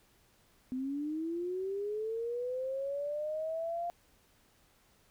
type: linear sweep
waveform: sine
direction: up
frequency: 251.6 to 698.5 Hz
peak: -33 dBFS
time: 0.72-3.9 s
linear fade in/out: 0 ms
effects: pink hiss -67 dBFS RMS until 5.1 s